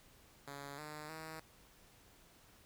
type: tone with pitch steps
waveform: 5% pulse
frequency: 141.1 / 151.6 / 158.9 Hz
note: C#3 / D#3 / D#3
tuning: +31 / -45 / +37 cents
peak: -35 dBFS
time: 0.47-1.4 s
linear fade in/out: 5 ms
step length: 310 ms
effects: pink hiss -64 dBFS RMS until 2.65 s